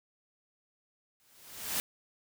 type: noise with exponential growth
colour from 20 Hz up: white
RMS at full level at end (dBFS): -30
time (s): 1.2-1.8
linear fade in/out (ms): 0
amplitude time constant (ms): 130
effects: none